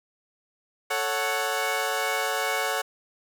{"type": "chord", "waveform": "15% pulse", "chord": "F# minor", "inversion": "first", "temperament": "equal", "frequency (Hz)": [440, 554.4, 740], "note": ["A4", "C#5", "F#5"], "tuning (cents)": [0, 0, 0], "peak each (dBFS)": [-24, -23, -22], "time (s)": [0.9, 2.82], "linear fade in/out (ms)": 10, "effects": []}